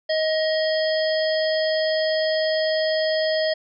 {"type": "harmonic tone with a mistuned harmonic", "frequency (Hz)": 629, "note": "D#5", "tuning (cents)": 19, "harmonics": [1, 3, 5, 7, 8], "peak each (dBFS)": [-20, -29, -32, -32, -31], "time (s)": [0.09, 3.54], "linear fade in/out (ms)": 10, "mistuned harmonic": 5, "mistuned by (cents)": 52, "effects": []}